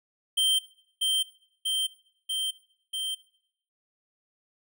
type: tone with echo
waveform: square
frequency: 3136 Hz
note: G7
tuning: in tune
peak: -22 dBFS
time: 0.37-0.59 s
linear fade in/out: 10 ms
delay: 640 ms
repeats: 4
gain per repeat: -2 dB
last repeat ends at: 3.15 s
effects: noise-tail reverb RT60 0.7 s tail -19 dB re dry